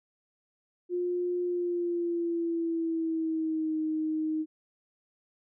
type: tone with pitch glide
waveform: sine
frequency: 355.2 to 312.8 Hz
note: F4 to D#4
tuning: +29 to +9 cents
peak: -27 dBFS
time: 0.89-4.46 s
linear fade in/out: 50 ms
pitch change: -220 cents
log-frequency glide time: 1.43-3.78 s
effects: none